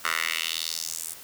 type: tone with high-pass filter sweep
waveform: 10% pulse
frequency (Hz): 81.5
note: E2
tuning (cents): -19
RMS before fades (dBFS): -30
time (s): 0.04-1.14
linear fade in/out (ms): 10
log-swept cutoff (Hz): 1400 to 9600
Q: 2.3
effects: white hiss -45 dBFS RMS until 1.23 s